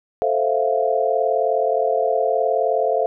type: chord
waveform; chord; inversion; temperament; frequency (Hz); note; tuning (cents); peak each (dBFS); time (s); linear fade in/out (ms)
sine; F major seventh; first; equal; 440 / 523.3 / 659.3 / 698.5; A4 / C5 / E5 / F5; 0 / 0 / 0 / 0; -22; 0.22-3.06; 0
effects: none